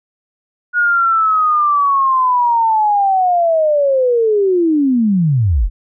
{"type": "linear sweep", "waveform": "sine", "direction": "down", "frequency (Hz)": [1452, 33.05], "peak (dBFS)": -10, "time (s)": [0.73, 5.7], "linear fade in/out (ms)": 50, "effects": []}